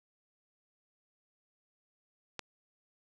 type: click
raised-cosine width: 0.2 ms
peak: -20 dBFS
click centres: 2.393 s
effects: none